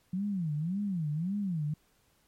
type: tone with vibrato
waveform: sine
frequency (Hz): 174.61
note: F3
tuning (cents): 0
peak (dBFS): -29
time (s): 0.13-1.74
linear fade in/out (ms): 5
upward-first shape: sine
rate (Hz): 1.8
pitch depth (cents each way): 290
effects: pink hiss -69 dBFS RMS until 2.27 s + MP3 64 kbps